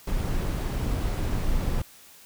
brown noise, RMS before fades -26 dBFS, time 0.07-1.82 s, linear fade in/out 5 ms, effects white hiss -51 dBFS RMS until 2.25 s

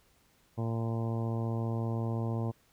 harmonic tone, 114.4 Hz, A#2, 32 cents flat, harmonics 1 / 2 / 3 / 4 / 5 / 6 / 7 / 8 / 9, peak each -31 / -37 / -41 / -43 / -45 / -47 / -48 / -49 / -50 dBFS, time 0.57-2.52 s, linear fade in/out 20 ms, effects pink hiss -67 dBFS RMS until 2.72 s

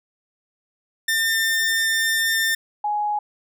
sawtooth / sine tone pair in turn, 1801 / 834.9 Hz, A6 / G#5, +40 / +9 cents, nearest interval octave + minor second, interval 1331 cents, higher first, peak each -15 / -20 dBFS, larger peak first, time 1.08-2.55 / 2.84-3.19 s, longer first, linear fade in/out 5 ms, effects none

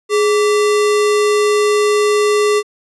sine tone with sample-and-hold, 417.8 Hz, G#4, 10 cents sharp, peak -10 dBFS, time 0.09-2.63 s, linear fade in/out 50 ms, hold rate 1575 Hz, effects resampled to 24000 Hz

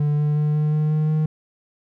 triangle tone with pitch steps, 147.7 / 148.9 / 150.11 / 151.33 / 152.56 / 153.79 / 155.04 Hz, D3 / D3 / D3 / D#3 / D#3 / D#3 / D#3, +10 / +24 / +38 / -48 / -34 / -20 / -6 cents, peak -15 dBFS, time 0-1.26 s, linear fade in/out 5 ms, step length 180 ms, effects none

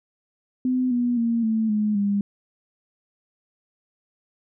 sine tone with pitch steps, 254.3 / 242.8 / 231.9 / 221.4 / 211.4 / 201.8 Hz, C4 / B3 / A#3 / A3 / G#3 / G#3, -49 / -29 / -9 / +11 / +31 / -49 cents, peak -19 dBFS, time 0.65-2.21 s, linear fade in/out 2 ms, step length 260 ms, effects none

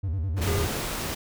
triangle tone with vibrato, 87.31 Hz, F2, in tune, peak -23 dBFS, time 0.03-0.67 s, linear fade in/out 10 ms, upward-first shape square, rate 9.7 Hz, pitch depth 190 cents each way
15% pulse chord, G# diminished seventh, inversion none, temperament equal, 103.83 / 123.47 / 146.83 / 174.61 Hz, G#2 / B2 / D3 / F3, 0 / 0 / 0 / 0 cents, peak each -30 / -36 / -31 / -33 dBFS, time 0.36-0.87 s, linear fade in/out 20 ms
pink noise, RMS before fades -31 dBFS, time 0.41-1.15 s, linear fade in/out 10 ms
square tone, 404.5 Hz, G#4, 46 cents flat, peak -30 dBFS, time 0.47-0.65 s, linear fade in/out 5 ms
effects none

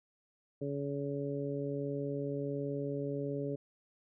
harmonic tone, 141.4 Hz, C#3, 35 cents sharp, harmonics 1 / 2 / 3 / 4, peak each -39 / -39 / -38 / -42 dBFS, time 0.61-3.56 s, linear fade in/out 10 ms, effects none

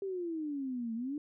sine exponential two-way sweep, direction down then up, 398.4 to 221.8 to 303.6 Hz, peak -34 dBFS, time 0.02-1.18 s, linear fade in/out 2 ms, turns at 0.94 s, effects none

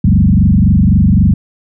sine tone with frequency modulation, 139.1 Hz, C#3, 6 cents sharp, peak -5 dBFS, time 0.04-1.34 s, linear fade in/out 5 ms, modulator 23.8 Hz, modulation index 3.3, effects none

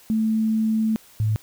sine tone pair in turn, 220 / 108.11 Hz, A3 / A2, 0 / -30 cents, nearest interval octave, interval 1230 cents, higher first, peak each -18 dBFS, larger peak neither, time 0.1-0.96 / 1.2-1.36 s, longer first, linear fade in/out 0 ms, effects white hiss -51 dBFS RMS until 1.42 s

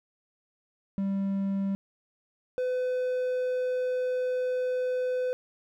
triangle tone pair in turn, 196 / 504.6 Hz, G3 / B4, 0 / +37 cents, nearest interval octave + major third, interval 1637 cents, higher second, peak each -24 dBFS, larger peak neither, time 0.98-1.75 / 2.58-5.33 s, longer second, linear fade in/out 0 ms, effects none

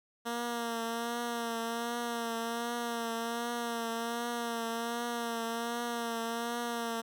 10% pulse tone with vibrato, 233.6 Hz, A#3, 4 cents sharp, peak -25 dBFS, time 0.25-7.02 s, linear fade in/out 20 ms, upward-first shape triangle, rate 1.3 Hz, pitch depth 41 cents each way, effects none

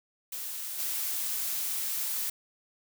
blue noise with level steps, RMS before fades -37 / -32 dBFS, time 0.32-2.3 s, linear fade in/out 5 ms, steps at 0.78 s, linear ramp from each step 20 ms, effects none

